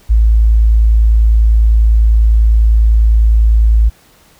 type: tone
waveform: sine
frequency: 55 Hz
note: A1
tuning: in tune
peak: -5 dBFS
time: 0.09-3.9 s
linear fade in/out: 20 ms
effects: pink hiss -47 dBFS RMS until 4.39 s